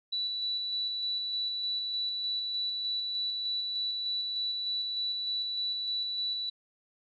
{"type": "tone with tremolo", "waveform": "sine", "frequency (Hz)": 3951, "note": "B7", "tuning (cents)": 0, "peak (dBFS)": -29, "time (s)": [0.12, 6.5], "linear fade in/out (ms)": 10, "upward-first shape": "square", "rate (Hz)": 3.3, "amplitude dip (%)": 25, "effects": []}